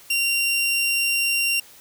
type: tone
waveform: sawtooth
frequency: 2764 Hz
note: F7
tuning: 19 cents flat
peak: -16 dBFS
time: 0.1-1.6 s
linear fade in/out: 5 ms
effects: white hiss -48 dBFS RMS until 1.8 s